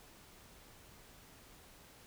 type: silence
effects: pink hiss -59 dBFS RMS until 2.06 s